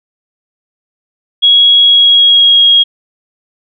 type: tone with pitch glide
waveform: sine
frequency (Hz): 3322 to 3280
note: G#7 to G#7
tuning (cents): 0 to -22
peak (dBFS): -3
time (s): 1.42-2.84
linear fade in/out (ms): 20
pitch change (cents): -22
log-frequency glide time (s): 1.82-2.63
effects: none